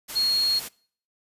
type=tone in noise; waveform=sine; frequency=4295 Hz; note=C8; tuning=44 cents sharp; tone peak=-20 dBFS; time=0.15-0.6 s; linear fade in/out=20 ms; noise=white; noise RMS=-35 dBFS; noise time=0.08-0.69 s; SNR=+12 dB; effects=noise-tail reverb RT60 0.5 s tail -23 dB re dry + resampled to 32000 Hz